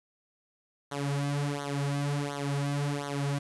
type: tone with flanger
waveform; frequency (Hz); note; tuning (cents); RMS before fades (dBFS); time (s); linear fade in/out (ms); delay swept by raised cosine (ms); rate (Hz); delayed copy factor
sawtooth; 142.5; C#3; +48; -31; 0.91-3.39; 10; 0.39 to 4.89; 1.4; -0.95
effects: resampled to 24000 Hz + 9-bit